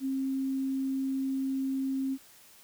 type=tone; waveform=sine; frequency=267.6 Hz; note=C4; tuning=39 cents sharp; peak=-28 dBFS; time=0-2.18 s; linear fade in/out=50 ms; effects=white hiss -56 dBFS RMS until 2.63 s